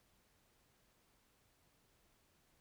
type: silence
effects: pink hiss -74 dBFS RMS until 2.6 s